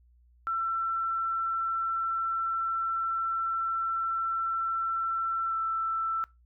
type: tone with pitch glide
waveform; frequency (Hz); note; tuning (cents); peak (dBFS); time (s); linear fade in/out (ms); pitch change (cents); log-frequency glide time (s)
sine; 1343 to 1330.6; E6 to E6; +32 to +16; -27; 0.47-6.24; 0; -16; 5.48-5.55
effects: noise-tail reverb RT60 0.2 s tail -21 dB re dry + added 60 Hz sine -58 dBFS peak until 6.45 s